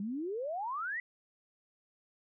sine exponential sweep, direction up, 191.7 to 2023 Hz, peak -34 dBFS, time 0-1 s, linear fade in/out 2 ms, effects none

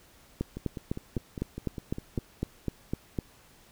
two click trains, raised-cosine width 3 ms, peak -23 / -16 dBFS, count 9 / 12, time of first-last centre 0.57-2.186 / 0.41-3.188 s, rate 4.95 / 3.96 Hz, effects pink hiss -58 dBFS RMS until 3.71 s

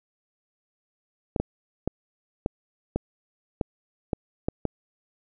clicks, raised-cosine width 2 ms, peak -11 dBFS, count 9, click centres 1.362 / 1.4 / 1.876 / 2.461 / 2.96 / 3.612 / 4.132 / 4.485 / 4.653 s, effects none

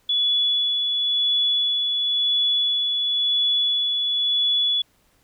sine tone with tremolo, 3416 Hz, G#7, 48 cents sharp, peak -17 dBFS, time 0.09-4.82 s, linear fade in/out 5 ms, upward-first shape sine, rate 0.96 Hz, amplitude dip 30%, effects pink hiss -62 dBFS RMS until 5.23 s

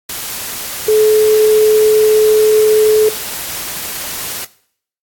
sine tone in noise, 430.6 Hz, A4, 37 cents flat, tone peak -7 dBFS, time 0.88-3.09 s, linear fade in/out 5 ms, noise white, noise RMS -23 dBFS, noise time 0.09-4.45 s, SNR +13 dB, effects noise-tail reverb RT60 0.6 s tail -19 dB re dry + AAC 64 kbps

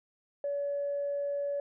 sine tone, 569 Hz, C#5, 45 cents sharp, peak -29 dBFS, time 0.44-1.6 s, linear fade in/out 2 ms, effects tanh soft clip ceiling -25 dBFS

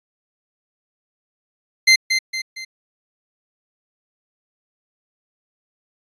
25% pulse tone with echo, 2078 Hz, C7, 12 cents flat, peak -5 dBFS, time 1.87-1.96 s, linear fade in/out 10 ms, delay 230 ms, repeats 3, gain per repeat -7 dB, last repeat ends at 2.65 s, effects resampled to 22050 Hz

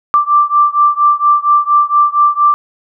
sine beating tone pair, 1174.7 / 1179 Hz, D6 / D6, 0 / +6 cents, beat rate 4.3 Hz, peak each -10 / -11 dBFS, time 0.14-2.54 s, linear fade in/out 0 ms, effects none

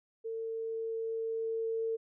sine tone with level ramp, 450.7 Hz, A4, 42 cents sharp, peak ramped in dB -35 to -30 dBFS, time 0.24-1.97 s, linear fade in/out 20 ms, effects none

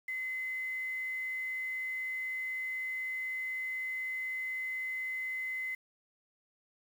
sine tone with quantisation, 2044 Hz, C7, 41 cents flat, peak -34 dBFS, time 0.08-5.75 s, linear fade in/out 5 ms, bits 9, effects none

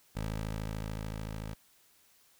15% pulse tone with level ramp, 53.6 Hz, A1, 45 cents flat, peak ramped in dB -27 to -32 dBFS, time 0.15-1.55 s, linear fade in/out 20 ms, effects white hiss -65 dBFS RMS until 2.39 s

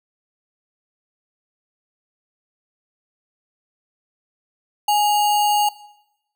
sine tone with sample-and-hold, 830.6 Hz, G#5, in tune, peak -14 dBFS, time 4.88-5.69 s, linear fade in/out 5 ms, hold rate 3675 Hz, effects noise-tail reverb RT60 0.9 s tail -20 dB re dry

